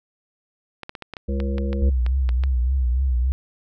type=clicks; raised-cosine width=0.3 ms; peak=-17 dBFS; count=12; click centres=0.833 / 0.894 / 0.952 / 1.023 / 1.137 / 1.168 / 1.402 / 1.582 / 1.73 / 2.064 / 2.291 / 2.437 s
type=harmonic tone; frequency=68.1 Hz; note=C#2; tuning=30 cents flat; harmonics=1 / 3 / 5 / 7 / 8; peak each=-22 / -28 / -34 / -33 / -37 dBFS; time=1.28-1.9 s; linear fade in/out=10 ms
type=tone with vibrato; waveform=sine; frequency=63.7 Hz; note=C2; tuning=46 cents flat; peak=-17 dBFS; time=1.82-3.32 s; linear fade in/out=0 ms; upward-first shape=triangle; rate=3.5 Hz; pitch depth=120 cents each way
effects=none